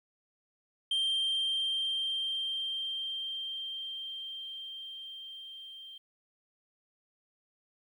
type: tone with level ramp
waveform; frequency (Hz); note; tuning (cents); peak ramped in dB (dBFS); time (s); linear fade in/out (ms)
sine; 3162; G7; +14; -24 to -45; 0.91-5.98; 5
effects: tanh soft clip ceiling -26 dBFS + 11-bit